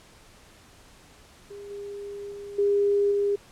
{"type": "tone with level steps", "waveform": "sine", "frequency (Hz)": 404.8, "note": "G#4", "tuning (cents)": -44, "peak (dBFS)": [-38, -34, -36, -19, -21], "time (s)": [1.5, 3.36], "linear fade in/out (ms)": 10, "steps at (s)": [1.7, 2.31, 2.58, 3.11], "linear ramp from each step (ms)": 10, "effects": ["pink hiss -53 dBFS RMS until 3.51 s", "low-pass 10000 Hz 12 dB/octave"]}